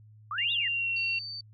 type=exponential two-way sweep; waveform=sine; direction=up then down; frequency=1126 to 3850 to 1804 Hz; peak=-31 dBFS; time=0.31-0.68 s; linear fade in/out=2 ms; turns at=0.52 s
type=tone with pitch glide; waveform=sine; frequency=2794 to 2730 Hz; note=F7 to F7; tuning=0 to -40 cents; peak=-27 dBFS; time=0.38-1.19 s; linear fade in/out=5 ms; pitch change=-40 cents; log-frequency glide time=0.66-0.88 s
type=tone; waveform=sine; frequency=4573 Hz; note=D8; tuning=47 cents flat; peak=-36 dBFS; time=0.96-1.41 s; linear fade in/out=5 ms
effects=added 107 Hz sine -51 dBFS peak until 1.53 s + AAC 48 kbps